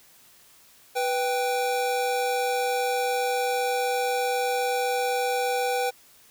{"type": "tone pair together", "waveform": "square", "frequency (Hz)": [493.9, 784], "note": ["B4", "G5"], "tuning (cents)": [0, 0], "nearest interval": "minor sixth", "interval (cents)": 800, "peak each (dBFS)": -27, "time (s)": [0.95, 5.91], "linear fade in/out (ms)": 20, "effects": ["white hiss -55 dBFS RMS until 6.3 s"]}